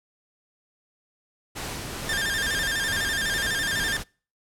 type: noise with tremolo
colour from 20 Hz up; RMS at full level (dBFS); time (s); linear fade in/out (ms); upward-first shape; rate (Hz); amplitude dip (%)
pink; -32; 1.55-4.04; 20; triangle; 2.3; 30
type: tone with vibrato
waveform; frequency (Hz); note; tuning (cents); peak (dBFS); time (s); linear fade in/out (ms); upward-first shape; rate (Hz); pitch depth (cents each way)
sawtooth; 1699; G#6; +39; -21; 2.09-3.97; 2; square; 12; 89
effects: noise-tail reverb RT60 0.4 s tail -26 dB re dry + low-pass 12000 Hz 12 dB/octave